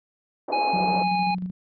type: band-pass noise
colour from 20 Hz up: pink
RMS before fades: -31 dBFS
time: 0.48-1.03 s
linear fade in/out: 5 ms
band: 340 to 840 Hz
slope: 24 dB/octave
type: tone with pitch glide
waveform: square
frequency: 830.6 to 825.3 Hz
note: G#5 to G#5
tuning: 0 to -11 cents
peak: -22 dBFS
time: 0.52-1.35 s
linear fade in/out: 10 ms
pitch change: -11 cents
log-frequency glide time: 0.98-1.11 s
type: tone with tremolo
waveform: sine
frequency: 182.6 Hz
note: F#3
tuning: 23 cents flat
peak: -25 dBFS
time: 0.73-1.51 s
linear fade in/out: 10 ms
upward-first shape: square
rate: 13 Hz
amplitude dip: 45%
effects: resampled to 11025 Hz